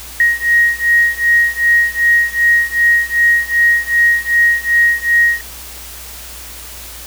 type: beating tone pair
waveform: sine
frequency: 1880 / 1882.6 Hz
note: A#6 / A#6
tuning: +14 / +17 cents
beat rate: 2.6 Hz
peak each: -12 / -13 dBFS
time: 0.2-5.41 s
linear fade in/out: 2 ms
effects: added 60 Hz sine -36 dBFS peak until 7.06 s + white hiss -32 dBFS RMS until 7.06 s